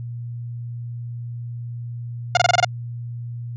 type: tone bursts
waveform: sawtooth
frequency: 711 Hz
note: F5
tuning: 31 cents sharp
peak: -8 dBFS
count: 7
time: 2.35-2.647 s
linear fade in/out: 2 ms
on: 21 ms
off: 25 ms
effects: added 119 Hz sine -28 dBFS peak until 3.56 s + resampled to 16000 Hz